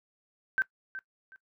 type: tone with echo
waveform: sine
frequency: 1549 Hz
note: G6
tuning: 21 cents flat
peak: -23 dBFS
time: 0.58-0.62 s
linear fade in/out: 0 ms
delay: 370 ms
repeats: 2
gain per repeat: -13 dB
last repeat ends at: 1.36 s
effects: noise-tail reverb RT60 0.1 s tail -19 dB re dry